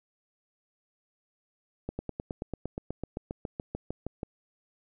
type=slowing click train; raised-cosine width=2 ms; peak=-20 dBFS; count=19; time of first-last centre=1.89-4.231 s; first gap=100 ms; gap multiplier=1.03; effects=none